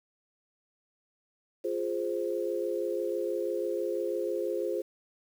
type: chord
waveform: sine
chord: F minor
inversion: none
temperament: equal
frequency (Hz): 349.2 / 415.3 / 523.3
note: F4 / Ab4 / C5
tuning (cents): 0 / 0 / 0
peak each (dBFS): -33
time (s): 1.64-4.82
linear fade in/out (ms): 10
effects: 9-bit